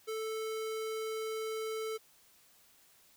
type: tone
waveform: square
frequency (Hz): 440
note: A4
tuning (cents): 0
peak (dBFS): -36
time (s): 0.07-1.98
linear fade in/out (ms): 20
effects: white hiss -64 dBFS RMS until 3.16 s

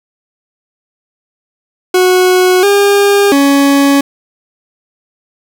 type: tone with pitch steps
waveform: 40% pulse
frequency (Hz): 367 / 403.2 / 279.5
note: F#4 / G4 / C#4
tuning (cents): -14 / +49 / +14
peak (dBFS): -5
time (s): 1.94-4.01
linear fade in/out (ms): 5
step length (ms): 690
effects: none

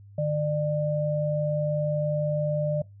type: tone pair together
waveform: sine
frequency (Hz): 151 / 598.1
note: D3 / D5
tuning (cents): +48 / +31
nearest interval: 2 octaves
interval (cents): 2383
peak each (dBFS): -26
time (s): 0.18-2.82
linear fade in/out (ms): 5
effects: noise-tail reverb RT60 0.2 s tail -22 dB re dry + added 100 Hz sine -46 dBFS peak until 3 s

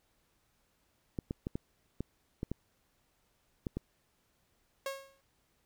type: clicks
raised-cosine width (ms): 3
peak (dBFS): -22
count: 9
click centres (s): 1.188 / 1.309 / 1.469 / 1.555 / 2.006 / 2.431 / 2.516 / 3.668 / 3.77
type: tone with exponential decay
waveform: sawtooth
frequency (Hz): 545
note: C#5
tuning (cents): -29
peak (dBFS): -29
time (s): 4.86-5.21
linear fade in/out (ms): 2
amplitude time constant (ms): 75
effects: pink hiss -74 dBFS RMS until 5.65 s

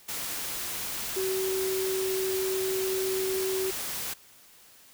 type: tone in noise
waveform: sine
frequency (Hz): 379.4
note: F#4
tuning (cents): +43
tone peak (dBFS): -27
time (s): 1.16-3.71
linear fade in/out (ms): 10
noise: white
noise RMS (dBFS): -34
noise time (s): 0.08-4.14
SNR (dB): +4
effects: white hiss -55 dBFS RMS until 4.93 s

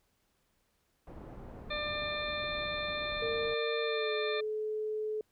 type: low-pass noise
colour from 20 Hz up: pink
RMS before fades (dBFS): -47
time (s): 1.07-3.54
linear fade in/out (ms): 2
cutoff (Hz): 780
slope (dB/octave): 12
type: harmonic tone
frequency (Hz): 597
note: D5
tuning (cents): +28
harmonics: 1 / 2 / 3 / 4 / 6 / 7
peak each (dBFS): -38 / -41 / -41 / -40 / -40 / -46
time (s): 1.7-4.41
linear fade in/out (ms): 10
type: tone with pitch glide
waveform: sine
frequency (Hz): 458 to 429.8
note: A#4 to A4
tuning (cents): -31 to -41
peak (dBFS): -32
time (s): 3.22-5.21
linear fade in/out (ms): 2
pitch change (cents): -110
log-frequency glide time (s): 3.82-4.13
effects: pink hiss -75 dBFS RMS until 5.31 s

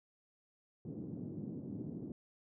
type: band-pass noise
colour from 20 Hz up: white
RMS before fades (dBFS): -44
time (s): 0.85-2.12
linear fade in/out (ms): 2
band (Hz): 120 to 300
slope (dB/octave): 24
effects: none

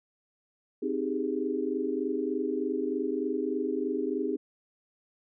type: chord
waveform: sine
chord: Ab major seventh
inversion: first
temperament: equal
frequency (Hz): 261.6 / 311.1 / 392 / 415.3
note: C4 / Eb4 / G4 / Ab4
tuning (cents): 0 / 0 / 0 / 0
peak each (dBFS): -33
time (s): 0.82-4.37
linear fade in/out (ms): 10
effects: none

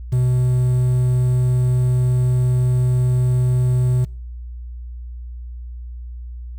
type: tone with quantisation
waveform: triangle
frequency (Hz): 125.4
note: B2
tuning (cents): +27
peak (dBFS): -12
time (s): 0.12-4.05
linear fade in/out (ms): 10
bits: 7
effects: noise-tail reverb RT60 0.4 s tail -23 dB re dry + added 60 Hz sine -29 dBFS peak until 6.58 s

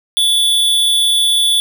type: tone with amplitude modulation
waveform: square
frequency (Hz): 3456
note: A7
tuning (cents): -32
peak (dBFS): -9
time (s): 0.17-1.6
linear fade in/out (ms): 0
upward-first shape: sine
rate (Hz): 274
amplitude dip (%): 45
effects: none

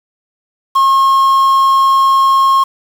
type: tone with quantisation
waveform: triangle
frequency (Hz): 1079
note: C#6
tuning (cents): -47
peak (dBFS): -5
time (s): 0.75-2.64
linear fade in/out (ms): 10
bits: 5
effects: none

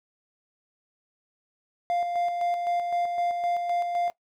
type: tone with tremolo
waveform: triangle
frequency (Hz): 698.5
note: F5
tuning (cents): 0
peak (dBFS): -21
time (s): 1.9-4.1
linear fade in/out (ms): 0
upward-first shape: square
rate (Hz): 3.9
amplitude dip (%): 40
effects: noise-tail reverb RT60 0.1 s tail -19 dB re dry

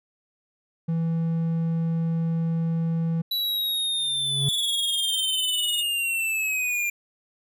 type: tone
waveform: triangle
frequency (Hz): 164.81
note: E3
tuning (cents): 0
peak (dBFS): -20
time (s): 0.88-3.22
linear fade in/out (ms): 10
type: linear sweep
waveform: square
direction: down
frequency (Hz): 3950 to 2382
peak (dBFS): -24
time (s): 3.31-6.9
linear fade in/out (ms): 5
type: tone with exponential growth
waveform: triangle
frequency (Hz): 138.8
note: C#3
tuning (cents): +3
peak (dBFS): -18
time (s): 3.98-4.49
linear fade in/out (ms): 5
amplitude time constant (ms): 110
type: tone with tremolo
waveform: sawtooth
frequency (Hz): 3624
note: A#7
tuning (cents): -50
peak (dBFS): -22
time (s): 4.48-5.83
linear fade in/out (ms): 10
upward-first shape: triangle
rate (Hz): 20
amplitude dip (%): 100
effects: none

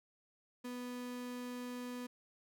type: tone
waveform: 35% pulse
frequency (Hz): 246.9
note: B3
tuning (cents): 0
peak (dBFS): -40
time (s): 0.64-2.07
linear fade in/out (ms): 10
effects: none

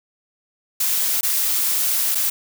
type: noise with dropouts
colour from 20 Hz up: blue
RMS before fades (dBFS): -20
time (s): 0.8-2.3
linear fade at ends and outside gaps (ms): 5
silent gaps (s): 1.21-1.23 / 2.149-2.153
effects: none

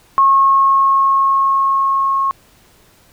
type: tone with level ramp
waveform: sine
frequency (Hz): 1088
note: C#6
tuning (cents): -33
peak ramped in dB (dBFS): -7 to -13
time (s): 0.18-2.31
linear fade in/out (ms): 0
effects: pink hiss -50 dBFS RMS until 3.12 s

